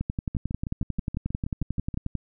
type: two click trains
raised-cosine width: 5 ms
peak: -15 / -19 dBFS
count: 25 / 11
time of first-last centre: 0.01-2.153 / 0.35-1.942 s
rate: 11.2 / 6.28 Hz
effects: none